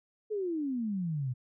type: exponential sweep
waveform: sine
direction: down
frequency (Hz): 440 to 120.6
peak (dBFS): -30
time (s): 0.3-1.34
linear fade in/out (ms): 20
effects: none